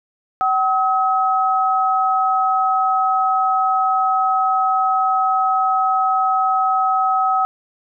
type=tone pair together; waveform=sine; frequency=760 / 1278.2 Hz; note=F#5 / D#6; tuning=+46 / +46 cents; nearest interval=major sixth; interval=900 cents; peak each=-17 dBFS; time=0.41-7.45 s; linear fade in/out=0 ms; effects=none